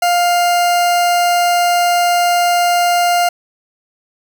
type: tone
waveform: 40% pulse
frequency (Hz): 702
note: F5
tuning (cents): +9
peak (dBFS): -10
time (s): 0.02-3.29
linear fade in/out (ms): 5
effects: none

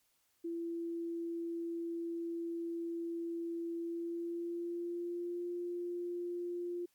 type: tone with pitch glide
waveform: sine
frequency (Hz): 336.8 to 350.1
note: E4 to F4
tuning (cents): +37 to +4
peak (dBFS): -36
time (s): 0.44-6.86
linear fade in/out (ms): 10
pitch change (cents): +67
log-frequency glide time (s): 3.8-5.47
effects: white hiss -75 dBFS RMS until 6.94 s + MP3 96 kbps

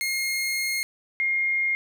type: tone pair in turn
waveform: sawtooth / sine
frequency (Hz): 2142 / 2131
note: C7 / C7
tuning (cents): +40 / +31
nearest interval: unison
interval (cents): 9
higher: first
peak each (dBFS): -21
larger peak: neither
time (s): 0.01-0.83 / 1.2-1.75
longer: first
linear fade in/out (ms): 0
effects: none

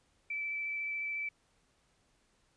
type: tone with vibrato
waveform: sine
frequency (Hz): 2318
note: D7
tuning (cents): -23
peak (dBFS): -34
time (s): 0.3-1.29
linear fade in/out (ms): 5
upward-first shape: square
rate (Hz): 14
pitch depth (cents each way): 8
effects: pink hiss -72 dBFS RMS until 2.56 s + resampled to 22050 Hz

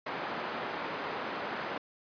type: band-pass noise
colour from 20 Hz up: white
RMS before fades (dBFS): -37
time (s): 0.06-1.78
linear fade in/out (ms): 5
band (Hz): 220 to 1400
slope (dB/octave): 12
effects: resampled to 11025 Hz

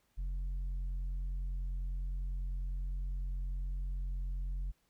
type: tone with tanh clipping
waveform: sine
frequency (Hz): 44.94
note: F#1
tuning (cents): -50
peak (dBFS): -35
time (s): 0.17-4.72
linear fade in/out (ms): 20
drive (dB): 4
effects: pink hiss -75 dBFS RMS until 4.89 s

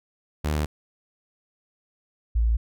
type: tone pair in turn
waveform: sawtooth / sine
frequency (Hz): 75.5 / 56.56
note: D2 / A1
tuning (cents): +48 / +48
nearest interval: perfect fourth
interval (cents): 500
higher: first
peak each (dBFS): -19 / -18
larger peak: second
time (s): 0.44-0.66 / 2.35-2.57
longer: neither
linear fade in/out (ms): 10
effects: none

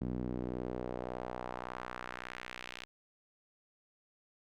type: tone with band-pass filter sweep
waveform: sawtooth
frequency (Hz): 61.74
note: B1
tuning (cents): 0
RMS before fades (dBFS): -41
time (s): 0.01-2.85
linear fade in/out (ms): 0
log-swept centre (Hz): 220 to 3000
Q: 1.4
effects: none

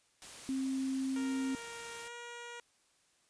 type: noise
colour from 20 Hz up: white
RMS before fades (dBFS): -49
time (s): 0.22-2.08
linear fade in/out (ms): 0
type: tone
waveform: sine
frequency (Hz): 265.6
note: C4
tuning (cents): +26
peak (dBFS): -32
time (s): 0.49-1.55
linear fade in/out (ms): 0
type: tone with pitch glide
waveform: 10% pulse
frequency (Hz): 466.5 to 476.6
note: A#4 to A#4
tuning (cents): +1 to +38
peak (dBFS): -36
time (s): 1.16-2.6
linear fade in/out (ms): 2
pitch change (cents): +37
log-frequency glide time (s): 2.02-2.12
effects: white hiss -71 dBFS RMS until 3.29 s + resampled to 22050 Hz

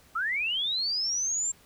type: linear sweep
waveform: sine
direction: up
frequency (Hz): 1243 to 7459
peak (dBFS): -26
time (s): 0.15-1.52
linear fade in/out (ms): 10
effects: pink hiss -58 dBFS RMS until 1.65 s

